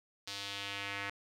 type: tone with band-pass filter sweep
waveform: square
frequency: 100 Hz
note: G2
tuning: 35 cents sharp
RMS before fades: -41 dBFS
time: 0.27-1.1 s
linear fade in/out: 5 ms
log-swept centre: 4400 to 2000 Hz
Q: 1.9
effects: none